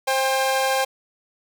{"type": "tone pair together", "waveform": "sawtooth", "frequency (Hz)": [529, 800], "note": ["C5", "G5"], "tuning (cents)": [19, 35], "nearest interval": "perfect fifth", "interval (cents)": 716, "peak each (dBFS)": -18, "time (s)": [0.07, 0.85], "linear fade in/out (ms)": 10, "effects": []}